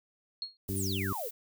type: tone with exponential decay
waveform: sine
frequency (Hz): 4276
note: C8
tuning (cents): +37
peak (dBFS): -30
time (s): 0.42-0.57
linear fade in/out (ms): 1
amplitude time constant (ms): 32
type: noise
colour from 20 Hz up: violet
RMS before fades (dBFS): -41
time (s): 0.68-1.31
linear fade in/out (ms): 10
type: harmonic tone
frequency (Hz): 97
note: G2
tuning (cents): -18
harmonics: 1 / 2 / 3 / 4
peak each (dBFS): -34 / -37 / -39 / -40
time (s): 0.69-1.13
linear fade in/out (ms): 0
type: exponential sweep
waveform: sine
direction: down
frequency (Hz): 11175 to 411.5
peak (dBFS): -35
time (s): 0.75-1.29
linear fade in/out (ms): 20
effects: none